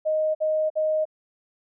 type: tone bursts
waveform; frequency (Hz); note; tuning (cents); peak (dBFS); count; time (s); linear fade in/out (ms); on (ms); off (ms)
sine; 622.3; D#5; 0; -20; 3; 0.05-1.054; 20; 300; 52
effects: none